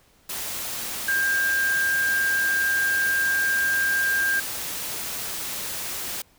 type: tone in noise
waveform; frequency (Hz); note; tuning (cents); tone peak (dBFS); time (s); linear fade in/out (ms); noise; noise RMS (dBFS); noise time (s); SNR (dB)
sine; 1597; G6; +32; -20; 1.08-4.4; 5; white; -31; 0.29-6.22; +8
effects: pink hiss -59 dBFS RMS until 6.38 s